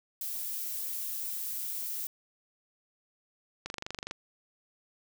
violet noise, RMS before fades -36 dBFS, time 0.21-2.07 s, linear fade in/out 2 ms
click train, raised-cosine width 0.2 ms, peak -19 dBFS, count 12, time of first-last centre 3.66-4.111 s, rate 24.4 Hz
effects none

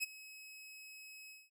sawtooth tone with ADSR envelope, 2560 Hz, D#7, 49 cents sharp, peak -29 dBFS, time 0-1.5 s, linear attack 32 ms, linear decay 19 ms, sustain -19 dB, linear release 200 ms, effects none

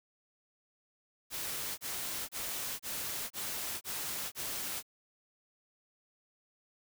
white noise bursts, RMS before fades -38 dBFS, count 7, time 1.3-4.828 s, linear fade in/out 50 ms, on 480 ms, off 28 ms, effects none

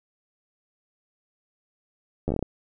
slowing click train, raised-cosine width 2 ms, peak -13 dBFS, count 8, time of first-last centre 2.28-2.427 s, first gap 11 ms, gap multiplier 1.21, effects none

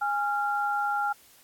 sine tone pair together, 822.9 / 1384 Hz, G#5 / F6, -16 / -16 cents, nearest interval major sixth, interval 900 cents, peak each -27 / -28 dBFS, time 0.01-1.13 s, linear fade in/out 10 ms, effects white hiss -57 dBFS RMS until 1.43 s + AAC 64 kbps

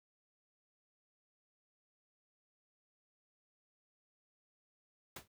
pink noise with exponential decay, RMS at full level -41 dBFS, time 5.16-5.28 s, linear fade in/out 5 ms, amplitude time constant 25 ms, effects high-pass 60 Hz 12 dB/octave

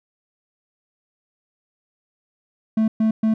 triangle tone bursts, 220 Hz, A3, in tune, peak -13 dBFS, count 3, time 2.77-3.34 s, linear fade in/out 5 ms, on 110 ms, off 120 ms, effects none

